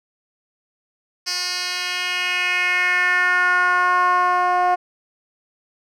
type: tone with band-pass filter sweep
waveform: 10% pulse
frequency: 360.2 Hz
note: F#4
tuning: 46 cents flat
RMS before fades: -19 dBFS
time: 1.26-4.76 s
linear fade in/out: 20 ms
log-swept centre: 4900 to 750 Hz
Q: 3.1
effects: none